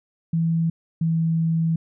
sine tone pair in turn, 164.81 / 163.48 Hz, E3 / E3, 0 / -14 cents, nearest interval unison, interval 14 cents, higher first, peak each -18 dBFS, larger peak neither, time 0.33-0.7 / 1.01-1.76 s, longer second, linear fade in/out 5 ms, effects none

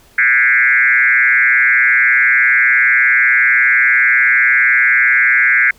sine tone with frequency modulation, 1864.7 Hz, A#6, in tune, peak -8 dBFS, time 0.18-5.71 s, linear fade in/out 5 ms, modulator 126 Hz, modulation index 2.9, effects pink hiss -48 dBFS RMS until 5.78 s

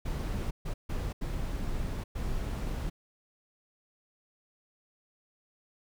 brown noise bursts at uneven times, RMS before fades -33 dBFS, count 5, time 0.05-0.51 / 0.65-0.74 / 0.89-1.13 / 1.21-2.04 / 2.15-2.9 s, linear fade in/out 10 ms, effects none

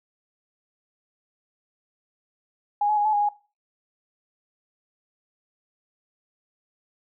sine tone with pitch steps, 824 / 847 / 827 / 859 / 823 / 828 Hz, G#5 / G#5 / G#5 / A5 / G#5 / G#5, -14 / +34 / -8 / -42 / -16 / -5 cents, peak -19 dBFS, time 2.81-3.29 s, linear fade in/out 5 ms, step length 80 ms, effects noise-tail reverb RT60 0.3 s tail -17 dB re dry

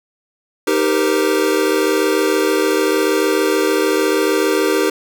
square chord, C minor seventh, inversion first, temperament equal with one note detuned, 311.1 / 392 / 466.2 / 512.8 Hz, Eb4 / G4 / Bb4 / C5, 0 / 0 / 0 / -35 cents, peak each -20 / -18 / -20 / -24 dBFS, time 0.67-4.9 s, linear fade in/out 5 ms, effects none

